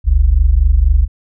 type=tone pair together; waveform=sine; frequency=45.21 / 69.3 Hz; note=F#1 / C#2; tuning=-39 / 0 cents; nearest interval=perfect fifth; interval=739 cents; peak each=-10 dBFS; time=0.04-1.08 s; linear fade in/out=50 ms; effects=none